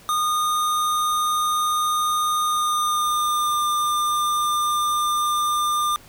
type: tone with pitch glide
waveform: square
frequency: 1226 to 1199.4 Hz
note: D#6 to D6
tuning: -26 to +36 cents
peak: -20 dBFS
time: 0.09-5.96 s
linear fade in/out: 0 ms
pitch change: -38 cents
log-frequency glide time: 2.44-3.59 s
effects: pink hiss -48 dBFS RMS until 6.08 s